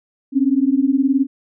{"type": "beating tone pair", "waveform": "sine", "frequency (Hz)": [261.6, 280.6], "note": ["C4", "C#4"], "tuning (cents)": [0, 21], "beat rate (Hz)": 19, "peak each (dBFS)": -16, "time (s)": [0.32, 1.27], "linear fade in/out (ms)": 50, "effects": []}